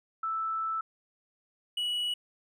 sine / triangle tone pair in turn, 1318.5 / 2932 Hz, E6 / F#7, 0 / -16 cents, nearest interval octave + major second, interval 1384 cents, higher second, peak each -29 / -27 dBFS, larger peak second, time 0.23-0.81 / 1.77-2.14 s, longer first, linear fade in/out 5 ms, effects none

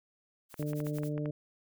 blue noise with tremolo, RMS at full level -49 dBFS, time 0.49-1.13 s, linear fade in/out 50 ms, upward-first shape sine, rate 11 Hz, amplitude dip 95%
clicks, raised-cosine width 0.5 ms, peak -29 dBFS, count 9, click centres 0.542 / 0.627 / 0.733 / 0.803 / 0.868 / 0.985 / 1.034 / 1.179 / 1.258 s
harmonic tone, 149 Hz, D3, 25 cents sharp, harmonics 1 / 2 / 3 / 4, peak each -34 / -37 / -41 / -43 dBFS, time 0.59-1.31 s, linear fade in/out 5 ms
effects none

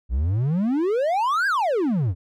triangle exponential two-way sweep, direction up then down, 55.8 to 1661 to 79.3 Hz, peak -17 dBFS, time 0.09-2.15 s, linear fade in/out 50 ms, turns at 1.47 s, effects none

